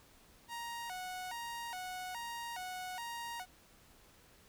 sawtooth tone with vibrato, 830.6 Hz, G#5, in tune, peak -37 dBFS, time 0.48-3.46 s, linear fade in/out 50 ms, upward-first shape square, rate 1.2 Hz, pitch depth 210 cents each way, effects pink hiss -63 dBFS RMS until 4.48 s

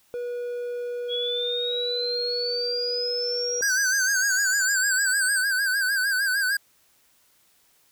triangle tone, 485 Hz, B4, 31 cents flat, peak -26 dBFS, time 0.14-3.61 s, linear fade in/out 0 ms
sine exponential sweep, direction up, 3322 to 8500 Hz, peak -26 dBFS, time 1.08-5.43 s, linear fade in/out 50 ms
square tone with vibrato, 1568 Hz, G6, in tune, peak -22 dBFS, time 3.62-6.57 s, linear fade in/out 5 ms, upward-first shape sine, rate 6.6 Hz, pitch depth 90 cents each way
effects white hiss -62 dBFS RMS until 7.91 s

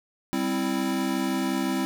square chord, C major, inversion second, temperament equal, 196 / 261.6 / 329.6 Hz, G3 / C4 / E4, 0 / 0 / 0 cents, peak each -31 / -28 / -30 dBFS, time 0.33-1.85 s, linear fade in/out 0 ms, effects none

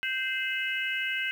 harmonic tone with a mistuned harmonic, 520 Hz, C5, 11 cents flat, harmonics 3 / 4 / 5 / 6, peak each -32 / -33 / -34 / -35 dBFS, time 0.03-1.31 s, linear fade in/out 0 ms, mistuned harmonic 6, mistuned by -110 cents, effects 9-bit

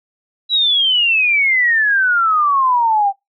sine exponential sweep, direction down, 3951 to 776 Hz, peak -11 dBFS, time 0.49-3.13 s, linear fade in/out 50 ms, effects noise-tail reverb RT60 0.2 s tail -26 dB re dry

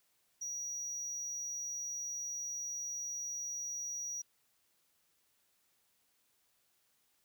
sine tone, 5780 Hz, F#8, 41 cents flat, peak -35 dBFS, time 0.41-4.22 s, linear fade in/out 10 ms, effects tanh soft clip ceiling -37 dBFS + white hiss -75 dBFS RMS until 7.24 s

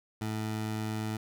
20% pulse tone, 108.8 Hz, A2, 19 cents flat, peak -27 dBFS, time 0.21-1.17 s, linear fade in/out 5 ms, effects none

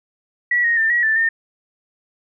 sine tone with pitch steps, 1938 / 1868 / 1791 / 1913 / 1765 / 1818 Hz, B6 / A#6 / A6 / A#6 / A6 / A#6, -33 / +3 / +30 / +44 / +5 / -44 cents, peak -14 dBFS, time 0.51-1.29 s, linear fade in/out 5 ms, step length 130 ms, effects none

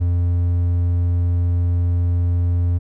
triangle tone, 87.31 Hz, F2, in tune, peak -13 dBFS, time 0-2.79 s, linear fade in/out 20 ms, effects none

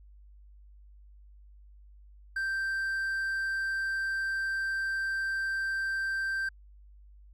triangle tone, 1568 Hz, G6, in tune, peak -27 dBFS, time 2.36-6.49 s, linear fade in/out 5 ms, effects added 50 Hz sine -51 dBFS peak until 7.33 s

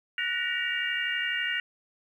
sine tone cluster, 1474 / 1842 / 1914 / 2293 / 2811 Hz, F#6 / A#6 / A#6 / D7 / F7, -7 / -21 / +45 / -42 / +11 cents, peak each -33 / -35 / -32 / -36 / -32 dBFS, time 0.18-1.6 s, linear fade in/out 2 ms, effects 10-bit

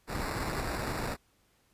pink noise with sample-and-hold, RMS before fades -34 dBFS, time 0.07-1.17 s, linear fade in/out 50 ms, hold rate 3150 Hz, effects pink hiss -69 dBFS RMS until 1.73 s + resampled to 32000 Hz

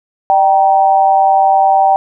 sine tone with amplitude modulation, 775 Hz, G5, 20 cents flat, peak -3 dBFS, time 0.3-1.96 s, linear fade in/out 0 ms, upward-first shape sine, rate 169 Hz, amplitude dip 75%, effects none

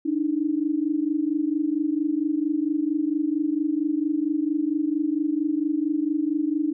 sine tone pair together, 291.4 / 315.8 Hz, D4 / D#4, -13 / +26 cents, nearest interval minor second, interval 139 cents, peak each -24 dBFS, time 0.05-6.73 s, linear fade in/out 10 ms, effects none

